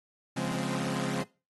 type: chord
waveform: sawtooth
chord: Db major seventh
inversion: none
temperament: equal with one note detuned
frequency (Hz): 138.59 / 174.61 / 207.7 / 258.6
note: Db3 / F3 / Ab3 / C4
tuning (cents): 0 / 0 / 0 / -20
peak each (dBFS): -31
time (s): 0.36-1.23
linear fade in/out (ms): 10
effects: noise-tail reverb RT60 0.3 s tail -20 dB re dry + AAC 32 kbps